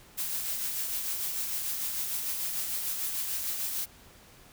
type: noise with tremolo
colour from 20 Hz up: blue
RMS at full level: -31 dBFS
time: 0.17-3.86 s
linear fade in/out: 20 ms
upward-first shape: triangle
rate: 6.7 Hz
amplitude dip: 40%
effects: pink hiss -55 dBFS RMS until 4.52 s